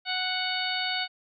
harmonic tone, 740 Hz, F#5, in tune, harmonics 1 / 2 / 3 / 4 / 5 / 6, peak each -34 / -34 / -34 / -34 / -34 / -34 dBFS, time 0.05-1.08 s, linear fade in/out 50 ms, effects none

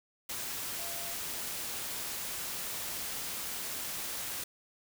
sine tone in noise, 685 Hz, F5, 34 cents flat, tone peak -47 dBFS, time 0.79-1.14 s, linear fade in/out 5 ms, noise white, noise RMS -38 dBFS, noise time 0.29-4.44 s, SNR -12 dB, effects none

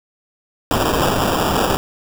blue noise with sample-and-hold, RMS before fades -17 dBFS, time 0.71-1.77 s, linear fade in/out 0 ms, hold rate 2100 Hz, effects none

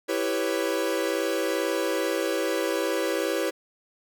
45% pulse chord, C# half-diminished seventh, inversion first, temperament equal, 329.6 / 392 / 493.9 / 554.4 Hz, E4 / G4 / B4 / C#5, 0 / 0 / 0 / 0 cents, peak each -30 dBFS, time 0.08-3.51 s, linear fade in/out 20 ms, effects none

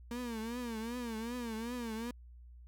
35% pulse tone with vibrato, 233.1 Hz, A#3, in tune, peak -36 dBFS, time 0.11-2.11 s, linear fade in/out 2 ms, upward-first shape triangle, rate 2.6 Hz, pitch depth 130 cents each way, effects added 60 Hz sine -51 dBFS peak until 2.67 s

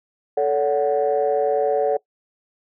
sine chord, F# minor, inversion first, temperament equal with one note detuned, 440 / 569 / 740 Hz, A4 / C#5 / F#5, 0 / +45 / 0 cents, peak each -19 / -20 / -22 dBFS, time 0.37-1.97 s, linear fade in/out 5 ms, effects noise-tail reverb RT60 0.1 s tail -21 dB re dry + tanh soft clip ceiling -10 dBFS

